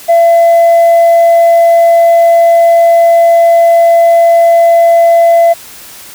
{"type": "tone with tanh clipping", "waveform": "sine", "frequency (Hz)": 675, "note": "E5", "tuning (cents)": 41, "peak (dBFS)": -3, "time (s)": [0.08, 5.54], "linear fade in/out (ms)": 20, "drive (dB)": 1, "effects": ["white hiss -31 dBFS RMS until 6.14 s"]}